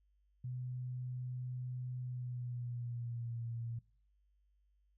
sine tone with pitch glide, 125.6 to 116.51 Hz, B2 to A#2, +30 to 0 cents, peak -39 dBFS, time 0.44-3.79 s, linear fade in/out 5 ms, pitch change -130 cents, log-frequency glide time 2.02-3.42 s, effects noise-tail reverb RT60 0.4 s tail -19 dB re dry + added 50 Hz sine -70 dBFS peak until 4.97 s

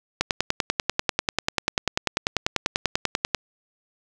click train, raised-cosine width 0.2 ms, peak -3 dBFS, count 33, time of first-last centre 0.21-3.347 s, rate 10.2 Hz, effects none

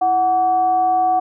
sine tone with frequency modulation, 740 Hz, F#5, in tune, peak -13 dBFS, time 0.01-1.2 s, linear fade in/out 10 ms, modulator 409 Hz, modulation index 0.31, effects none

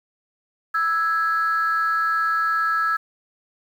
sine tone pair together, 1318.5 / 1661.2 Hz, E6 / G#6, 0 / 0 cents, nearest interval major third, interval 400 cents, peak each -19 / -22 dBFS, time 0.74-2.97 s, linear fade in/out 10 ms, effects tanh soft clip ceiling -13 dBFS + 8-bit

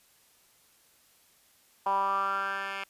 10% pulse tone with band-pass filter sweep, 196 Hz, G3, in tune, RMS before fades -30 dBFS, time 1.86-2.84 s, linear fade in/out 5 ms, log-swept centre 910 to 2100 Hz, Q 5.6, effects white hiss -63 dBFS RMS until 2.89 s + resampled to 32000 Hz

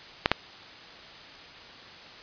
clicks, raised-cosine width 0.3 ms, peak -3 dBFS, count 2, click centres 0.259 / 0.316 s, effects white hiss -46 dBFS RMS until 2.22 s + resampled to 11025 Hz

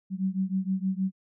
sine beating tone pair, 187.1 / 193.5 Hz, F#3 / G3, +20 / -22 cents, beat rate 6.4 Hz, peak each -28 / -29 dBFS, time 0.1-1.12 s, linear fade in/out 50 ms, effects none

